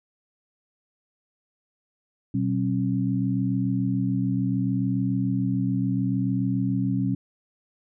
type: tone cluster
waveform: sine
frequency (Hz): 122.9 / 189.8 / 270.5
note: B2 / F#3 / C#4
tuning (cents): -8 / +44 / -42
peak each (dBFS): -26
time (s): 2.34-7.15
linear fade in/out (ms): 5
effects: none